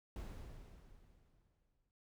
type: noise with exponential decay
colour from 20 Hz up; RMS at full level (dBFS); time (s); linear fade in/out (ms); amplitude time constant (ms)
brown; -44; 0.16-1.91; 1; 380
effects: none